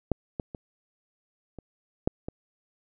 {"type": "clicks", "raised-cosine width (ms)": 2, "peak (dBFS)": [-10, -17, -24, -27, -9, -20], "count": 6, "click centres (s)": [0.117, 0.398, 0.548, 1.587, 2.075, 2.285], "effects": []}